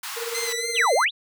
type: high-pass noise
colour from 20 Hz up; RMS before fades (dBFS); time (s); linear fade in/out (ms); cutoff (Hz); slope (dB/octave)
pink; -33; 0.03-0.53; 5; 880; 48
type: tone with tremolo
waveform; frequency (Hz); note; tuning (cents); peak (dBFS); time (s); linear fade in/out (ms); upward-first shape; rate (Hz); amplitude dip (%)
triangle; 466.2; A#4; 0; -24; 0.16-0.86; 20; triangle; 19; 90
type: tone with vibrato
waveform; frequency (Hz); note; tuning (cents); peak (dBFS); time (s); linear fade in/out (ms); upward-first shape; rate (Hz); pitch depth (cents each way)
15% pulse; 2028; B6; +45; -20; 0.34-1.05; 10; sine; 3.6; 53
type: exponential two-way sweep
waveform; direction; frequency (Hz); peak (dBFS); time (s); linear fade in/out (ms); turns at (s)
sine; down then up; 4152 to 440 to 4152; -17; 0.74-1.11; 50; 0.94
effects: none